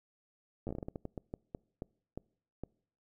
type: slowing click train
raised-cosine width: 2 ms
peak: -26 dBFS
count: 17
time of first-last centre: 0.67-2.636 s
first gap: 9 ms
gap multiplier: 1.3
effects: noise-tail reverb RT60 0.6 s tail -26 dB re dry